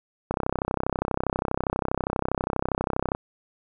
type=click train; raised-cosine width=1 ms; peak=-10 dBFS; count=93; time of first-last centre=0.31-3.15 s; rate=32.4 Hz; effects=none